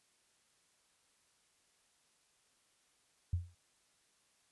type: tone with exponential decay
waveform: sine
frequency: 87.5 Hz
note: F2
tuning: 4 cents sharp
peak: -28 dBFS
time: 3.33-3.55 s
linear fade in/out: 5 ms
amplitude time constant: 46 ms
effects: white hiss -73 dBFS RMS until 4.51 s + resampled to 24000 Hz